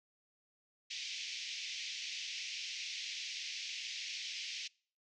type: band-pass noise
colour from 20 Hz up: pink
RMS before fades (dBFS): -43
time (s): 0.9-4.68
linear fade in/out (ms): 10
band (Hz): 2200 to 6200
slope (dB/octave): 48
effects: noise-tail reverb RT60 0.5 s tail -26 dB re dry